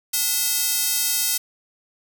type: tone with high-pass filter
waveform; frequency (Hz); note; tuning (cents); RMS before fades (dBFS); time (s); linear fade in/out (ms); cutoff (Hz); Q
square; 289; D4; -28; -22; 0.13-1.38; 10; 6400; 0.61
effects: 7-bit